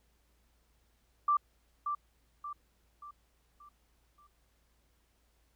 sine tone with echo, 1174.7 Hz, D6, in tune, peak -24 dBFS, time 1.28-1.37 s, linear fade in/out 5 ms, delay 580 ms, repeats 5, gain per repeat -7 dB, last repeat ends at 4.27 s, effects added 57 Hz sine -70 dBFS peak until 5.55 s + pink hiss -74 dBFS RMS until 5.55 s

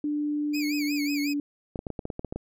sine tone with pitch glide, 295.9 to 289 Hz, D4 to D4, +13 to -28 cents, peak -25 dBFS, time 0.04-1.4 s, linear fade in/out 2 ms, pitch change -41 cents, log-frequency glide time 0.67-1.13 s
25% pulse tone with vibrato, 2349 Hz, D7, in tune, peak -28 dBFS, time 0.53-1.34 s, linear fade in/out 20 ms, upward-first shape sine, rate 5.5 Hz, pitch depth 140 cents each way
clicks, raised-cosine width 2 ms, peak -19 dBFS, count 11, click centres 1.758 / 1.791 / 1.868 / 1.903 / 1.992 / 2.054 / 2.102 / 2.194 / 2.247 / 2.325 / 2.36 s
effects none

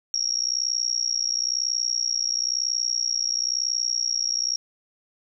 sine tone with amplitude modulation, 5588 Hz, F8, in tune, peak -18 dBFS, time 0.14-4.56 s, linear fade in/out 0 ms, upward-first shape sine, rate 61 Hz, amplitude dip 100%, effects none

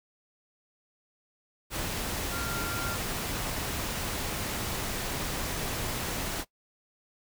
sine tone in noise, 1388 Hz, F6, 11 cents flat, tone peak -35 dBFS, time 2.3-2.98 s, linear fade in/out 50 ms, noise pink, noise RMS -33 dBFS, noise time 1.7-6.45 s, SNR -5 dB, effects noise-tail reverb RT60 0.1 s tail -20 dB re dry

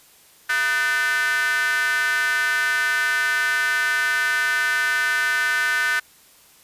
square tone with high-pass filter, 137.1 Hz, C#3, 19 cents flat, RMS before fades -21 dBFS, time 0.49-6 s, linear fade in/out 10 ms, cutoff 1600 Hz, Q 8.3, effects white hiss -52 dBFS RMS until 6.63 s + resampled to 32000 Hz

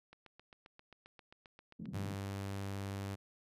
click train, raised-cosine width 0.3 ms, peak -39 dBFS, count 14, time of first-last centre 0.13-1.856 s, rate 7.53 Hz
white band-pass noise, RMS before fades -45 dBFS, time 1.79-2.15 s, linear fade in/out 10 ms, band 120 to 210 Hz, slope 24 dB/octave
sawtooth tone, 98.6 Hz, G2, 11 cents sharp, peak -35 dBFS, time 1.93-3.16 s, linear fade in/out 20 ms
effects resampled to 32000 Hz

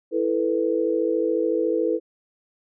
sine chord, E suspended fourth, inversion none, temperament equal, 329.6 / 440 / 493.9 Hz, E4 / A4 / B4, 0 / 0 / 0 cents, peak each -24 dBFS, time 0.11-2 s, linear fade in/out 50 ms, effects none

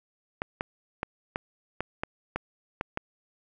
clicks, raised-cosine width 0.5 ms, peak -14 dBFS, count 9, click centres 0.419 / 0.609 / 1.031 / 1.359 / 1.806 / 2.035 / 2.36 / 2.811 / 2.974 s, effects none

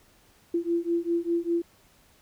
sine beating tone pair, 337.8 / 342.8 Hz, E4 / F4, +42 / -32 cents, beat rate 5 Hz, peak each -27 dBFS, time 0.54-1.62 s, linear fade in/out 5 ms, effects pink hiss -60 dBFS RMS until 2.21 s

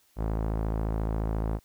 sawtooth tone with low-pass filter, 54.3 Hz, A1, 22 cents flat, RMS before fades -29 dBFS, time 0.16-1.6 s, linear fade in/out 50 ms, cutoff 920 Hz, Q 1, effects white hiss -65 dBFS RMS until 1.64 s

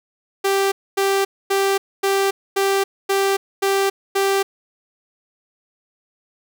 sawtooth tone bursts, 392 Hz, G4, in tune, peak -12 dBFS, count 8, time 0.44-4.43 s, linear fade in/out 10 ms, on 280 ms, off 250 ms, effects none

